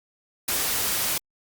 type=noise; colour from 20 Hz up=white; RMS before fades=-25 dBFS; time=0.48-1.18 s; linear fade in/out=5 ms; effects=Opus 48 kbps